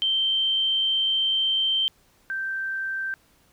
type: tone pair in turn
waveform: sine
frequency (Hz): 3126 / 1563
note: G7 / G6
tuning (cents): -6 / -6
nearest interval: octave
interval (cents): 1200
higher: first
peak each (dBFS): -20 / -26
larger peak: first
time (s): 0.02-1.88 / 2.3-3.14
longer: first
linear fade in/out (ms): 0
effects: pink hiss -61 dBFS RMS until 3.52 s